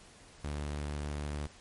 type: tone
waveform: sawtooth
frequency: 73.42 Hz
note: D2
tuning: in tune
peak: -31 dBFS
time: 0.44-1.47 s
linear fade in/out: 5 ms
effects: pink hiss -56 dBFS RMS until 1.6 s + MP3 48 kbps